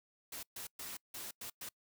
white noise bursts at uneven times, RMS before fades -45 dBFS, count 6, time 0.32-0.43 / 0.56-0.67 / 0.79-0.97 / 1.14-1.31 / 1.41-1.5 / 1.61-1.69 s, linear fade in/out 5 ms, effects noise-tail reverb RT60 0.1 s tail -25 dB re dry

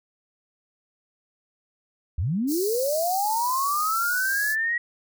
sine linear sweep, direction up, 65 to 1920 Hz, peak -22 dBFS, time 2.18-4.78 s, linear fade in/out 5 ms
white high-pass noise, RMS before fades -32 dBFS, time 2.47-4.56 s, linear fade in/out 50 ms, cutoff 4200 Hz, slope 96 dB/octave
effects none

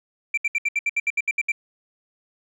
sine tone bursts, 2349 Hz, D7, in tune, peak -16 dBFS, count 12, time 0.34-1.519 s, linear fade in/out 5 ms, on 35 ms, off 69 ms, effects tanh soft clip ceiling -18 dBFS

